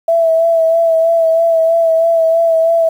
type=tone with vibrato; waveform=sine; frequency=659 Hz; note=E5; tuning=1 cent flat; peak=-8 dBFS; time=0.08-2.89 s; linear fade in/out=5 ms; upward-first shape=sine; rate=3.1 Hz; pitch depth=28 cents each way; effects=7-bit